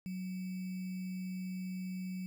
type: tone with sample-and-hold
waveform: sine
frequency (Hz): 185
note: F#3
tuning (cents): 0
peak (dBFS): -37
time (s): 0.06-2.26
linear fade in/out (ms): 0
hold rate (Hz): 2450
effects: none

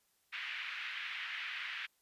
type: band-pass noise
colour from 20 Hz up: pink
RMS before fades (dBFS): -42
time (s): 0.32-1.87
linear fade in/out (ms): 20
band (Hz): 1700 to 2900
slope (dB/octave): 24
effects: white hiss -75 dBFS RMS until 2.01 s + resampled to 32000 Hz

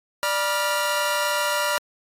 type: tone cluster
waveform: sawtooth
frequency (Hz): 591 / 969 / 1396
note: D5 / B5 / F6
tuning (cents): +11 / -33 / -1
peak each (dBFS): -22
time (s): 0.23-1.78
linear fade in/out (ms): 0
effects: AAC 48 kbps

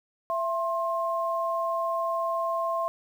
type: tone pair together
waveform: sine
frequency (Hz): 668.4 / 1061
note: E5 / C6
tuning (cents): +24 / +24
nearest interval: minor sixth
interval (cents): 800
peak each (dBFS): -28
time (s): 0.3-2.88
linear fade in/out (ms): 0
effects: 9-bit

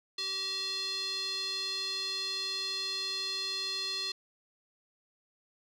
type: tone with band-pass filter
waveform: square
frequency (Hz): 382.8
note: G4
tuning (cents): -41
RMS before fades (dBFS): -35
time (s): 0.18-4.12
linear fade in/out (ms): 5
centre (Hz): 4100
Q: 6.3
effects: none

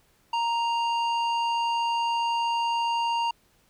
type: tone with low-pass filter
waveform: square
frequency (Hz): 932.3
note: A#5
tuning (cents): 0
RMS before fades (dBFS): -26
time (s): 0.33-3.31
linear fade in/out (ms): 5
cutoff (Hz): 3700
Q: 0.98
effects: pink hiss -64 dBFS RMS until 3.69 s

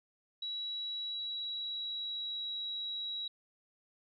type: tone with pitch glide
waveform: sine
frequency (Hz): 3900 to 3875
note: B7 to B7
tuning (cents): -23 to -34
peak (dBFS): -36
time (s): 0.42-3.28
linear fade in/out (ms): 5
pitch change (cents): -11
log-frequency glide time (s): 1.05-2.55
effects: none

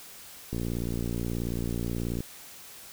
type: click train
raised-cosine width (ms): 3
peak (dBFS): -19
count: 99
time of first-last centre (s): 0.53-2.205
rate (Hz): 58.5
effects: white hiss -47 dBFS RMS until 2.92 s

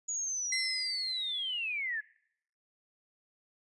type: linear sweep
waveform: sine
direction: down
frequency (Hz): 6860 to 1674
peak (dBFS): -32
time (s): 0.08-2.01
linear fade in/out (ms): 10
type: tone with exponential decay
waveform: 35% pulse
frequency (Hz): 2048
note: C7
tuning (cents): -38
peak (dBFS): -28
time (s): 0.52-1.81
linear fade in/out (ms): 5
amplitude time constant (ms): 280
effects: noise-tail reverb RT60 0.7 s tail -22 dB re dry + resampled to 24000 Hz

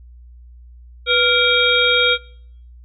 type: harmonic tone with a mistuned harmonic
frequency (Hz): 466.2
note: A#4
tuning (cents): 0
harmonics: 1 / 3 / 5 / 7 / 8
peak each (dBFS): -19 / -19 / -19 / -19 / -19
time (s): 1.06-2.18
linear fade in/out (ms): 50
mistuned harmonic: 1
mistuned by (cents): +98
effects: noise-tail reverb RT60 0.7 s tail -25 dB re dry + added 60 Hz sine -39 dBFS peak until 2.84 s

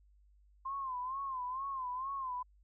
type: tone with vibrato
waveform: sine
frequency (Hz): 1046.5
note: C6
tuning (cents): 0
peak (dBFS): -36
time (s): 0.65-2.43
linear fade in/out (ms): 10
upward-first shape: sine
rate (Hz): 2.2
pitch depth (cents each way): 100
effects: added 50 Hz sine -62 dBFS peak until 2.63 s

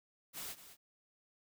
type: noise with echo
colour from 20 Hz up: white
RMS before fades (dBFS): -44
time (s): 0.33-0.56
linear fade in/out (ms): 50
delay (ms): 210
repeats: 1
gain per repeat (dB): -12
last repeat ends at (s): 0.77
effects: none

